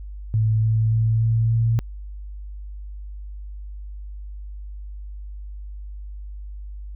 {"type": "tone with pitch steps", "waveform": "sine", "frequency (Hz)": [110, 111.09, 112.18, 113.29, 114.41], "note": ["A2", "A2", "A2", "A#2", "A#2"], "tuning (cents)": [0, 17, 34, -49, -32], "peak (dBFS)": -16, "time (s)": [0.34, 1.79], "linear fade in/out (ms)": 0, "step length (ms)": 290, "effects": ["added 50 Hz sine -32 dBFS peak until 6.95 s"]}